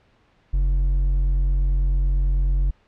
sine tone with hard clipping, 45.46 Hz, F#1, 30 cents flat, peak -18 dBFS, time 0.53-2.71 s, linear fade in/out 10 ms, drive 4 dB, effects pink hiss -60 dBFS RMS until 2.87 s + low-pass 3000 Hz 12 dB/octave

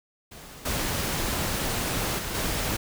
pink noise with level steps, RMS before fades -44 / -28 / -32 / -28 dBFS, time 0.31-2.77 s, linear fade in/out 10 ms, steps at 0.65 / 2.18 / 2.34 s, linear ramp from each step 10 ms, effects none

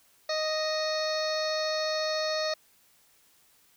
harmonic tone with a mistuned harmonic, 622 Hz, D#5, 1 cent flat, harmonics 1 / 2 / 3 / 4 / 6 / 7 / 8 / 9 / 10, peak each -29 / -37 / -37 / -44 / -40 / -34 / -42 / -45 / -48 dBFS, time 0.29-2.54 s, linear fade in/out 5 ms, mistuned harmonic 8, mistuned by +79 cents, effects white hiss -63 dBFS RMS until 3.76 s

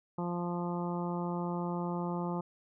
harmonic tone, 174.61 Hz, F3, in tune, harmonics 1 / 2 / 3 / 4 / 5 / 6 / 7, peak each -34 / -39 / -43 / -45 / -41 / -45 / -47 dBFS, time 0.18-2.41 s, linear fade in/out 5 ms, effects none

